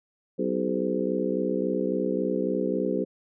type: harmonic tone with a mistuned harmonic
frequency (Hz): 63.6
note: C2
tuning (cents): -48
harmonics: 3 / 4 / 5 / 6 / 7 / 8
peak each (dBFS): -31 / -31 / -31 / -31 / -31 / -31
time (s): 0.38-3.05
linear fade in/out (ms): 20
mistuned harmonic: 7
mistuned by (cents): -64
effects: none